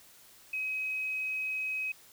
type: tone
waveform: sine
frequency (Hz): 2537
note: D#7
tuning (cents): +33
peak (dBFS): -31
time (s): 0.53-1.92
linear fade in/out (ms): 5
effects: white hiss -57 dBFS RMS until 2.12 s